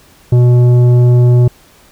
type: tone with tanh clipping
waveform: sine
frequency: 122.6 Hz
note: B2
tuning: 12 cents flat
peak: -6 dBFS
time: 0.32-1.48 s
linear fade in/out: 5 ms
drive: 10 dB
effects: pink hiss -45 dBFS RMS until 1.91 s